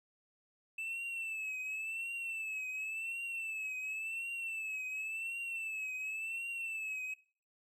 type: tone with vibrato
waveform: triangle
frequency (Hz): 2637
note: E7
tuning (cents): 0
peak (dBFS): -36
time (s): 0.78-7.14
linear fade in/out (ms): 5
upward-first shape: triangle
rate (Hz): 0.92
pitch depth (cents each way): 85
effects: noise-tail reverb RT60 0.4 s tail -19 dB re dry